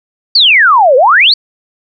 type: exponential two-way sweep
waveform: sine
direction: down then up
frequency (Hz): 4710 to 485.6 to 4710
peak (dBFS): -3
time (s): 0.35-1.34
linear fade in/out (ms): 5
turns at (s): 0.96
effects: none